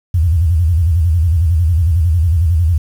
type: tone with vibrato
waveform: sine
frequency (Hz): 83.1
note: E2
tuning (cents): +15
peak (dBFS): -9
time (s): 0.14-2.78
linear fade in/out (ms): 5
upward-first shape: square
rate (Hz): 11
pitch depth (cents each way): 130
effects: 7-bit